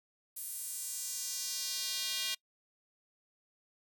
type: tone with high-pass filter sweep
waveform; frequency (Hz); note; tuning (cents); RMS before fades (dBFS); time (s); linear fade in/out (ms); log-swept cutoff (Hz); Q
square; 217.4; A3; -21; -38; 0.36-2.35; 10; 11000 to 3200; 1.7
effects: noise-tail reverb RT60 0.1 s tail -25 dB re dry